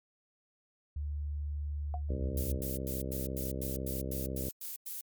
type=tone; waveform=sine; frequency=73.3 Hz; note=D2; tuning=3 cents flat; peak=-33 dBFS; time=0.96-2.6 s; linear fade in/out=5 ms
type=tone with exponential decay; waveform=sine; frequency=720 Hz; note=F#5; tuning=47 cents flat; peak=-33 dBFS; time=1.94-2.02 s; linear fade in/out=1 ms; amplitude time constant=17 ms
type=harmonic tone; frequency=66 Hz; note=C2; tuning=16 cents sharp; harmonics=1 / 2 / 3 / 4 / 5 / 6 / 7 / 8 / 9; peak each=-38 / -41 / -43 / -44 / -45 / -46 / -46 / -47 / -48 dBFS; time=2.09-4.49 s; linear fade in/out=5 ms
type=noise bursts; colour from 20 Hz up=violet; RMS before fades=-40 dBFS; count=11; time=2.37-5.01 s; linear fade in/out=2 ms; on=150 ms; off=99 ms
effects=MP3 96 kbps